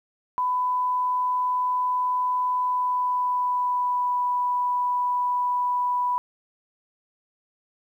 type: tone with pitch glide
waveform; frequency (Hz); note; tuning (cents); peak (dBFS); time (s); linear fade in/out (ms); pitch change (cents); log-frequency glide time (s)
sine; 999 to 986.4; B5 to B5; +20 to -2; -21; 0.38-6.18; 0; -22; 2.57-4.2
effects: 10-bit